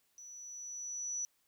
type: tone with level ramp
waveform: sine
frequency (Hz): 5920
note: F#8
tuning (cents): 0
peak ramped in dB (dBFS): -49 to -34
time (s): 0.18-1.25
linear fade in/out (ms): 0
effects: white hiss -75 dBFS RMS until 1.47 s